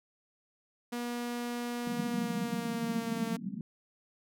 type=tone with pitch glide; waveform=sawtooth; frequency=240.3 to 227.9 Hz; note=B3 to A#3; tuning=-47 to -39 cents; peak=-30 dBFS; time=0.92-3.37 s; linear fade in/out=10 ms; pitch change=-92 cents; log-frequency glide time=2-3.24 s
type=band-pass noise; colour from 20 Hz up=pink; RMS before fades=-37 dBFS; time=1.87-3.61 s; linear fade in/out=2 ms; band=180 to 230 Hz; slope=48 dB/octave
effects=none